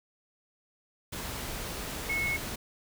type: tone in noise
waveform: sine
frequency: 2188 Hz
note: C#7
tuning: 23 cents flat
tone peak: -28 dBFS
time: 2.09-2.37 s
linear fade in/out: 10 ms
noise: pink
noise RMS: -37 dBFS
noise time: 1.12-2.56 s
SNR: +6 dB
effects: none